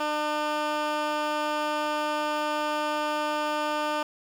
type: tone with band-pass filter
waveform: 15% pulse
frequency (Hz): 300.9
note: D4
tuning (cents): +42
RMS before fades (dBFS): -28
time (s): 0-4.03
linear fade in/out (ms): 5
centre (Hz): 1400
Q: 0.52
effects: 8-bit

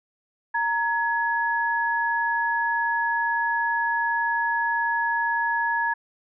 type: tone pair together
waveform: sine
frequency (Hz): 929.5 / 1688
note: A#5 / G#6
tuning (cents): -5 / +28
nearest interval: minor seventh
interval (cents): 1033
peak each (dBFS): -24 / -24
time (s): 0.54-5.94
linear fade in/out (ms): 10
effects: none

